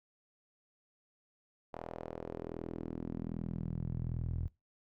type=tone with band-pass filter sweep; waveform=sawtooth; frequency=41.27 Hz; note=E1; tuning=3 cents sharp; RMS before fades=-40 dBFS; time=1.73-4.48 s; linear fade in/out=0 ms; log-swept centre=710 to 91 Hz; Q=1.9; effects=noise-tail reverb RT60 0.2 s tail -19 dB re dry